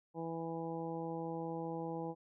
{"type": "harmonic tone", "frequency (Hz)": 164.81, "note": "E3", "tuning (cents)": 0, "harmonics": [1, 2, 3, 4, 5, 6], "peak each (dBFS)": [-44, -43, -43, -52, -45, -53], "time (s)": [0.14, 2.15], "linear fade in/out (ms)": 50, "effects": []}